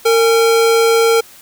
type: tone pair together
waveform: square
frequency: 457.2 / 823 Hz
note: A#4 / G#5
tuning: -34 / -16 cents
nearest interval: minor seventh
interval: 1018 cents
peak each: -10 / -22 dBFS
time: 0.05-1.21 s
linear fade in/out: 10 ms
effects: white hiss -41 dBFS RMS until 1.41 s